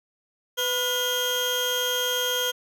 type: tone cluster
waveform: 35% pulse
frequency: 498.9 / 1439 / 3216 Hz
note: B4 / F#6 / G7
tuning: +17 / -49 / +44 cents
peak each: -27 / -29 / -24 dBFS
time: 0.57-2.52 s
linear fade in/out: 20 ms
effects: none